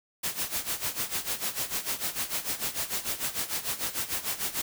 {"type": "noise with tremolo", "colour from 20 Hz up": "white", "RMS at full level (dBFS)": -29, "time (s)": [0.23, 4.62], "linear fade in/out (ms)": 10, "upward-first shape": "sine", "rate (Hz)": 6.7, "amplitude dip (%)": 80, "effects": []}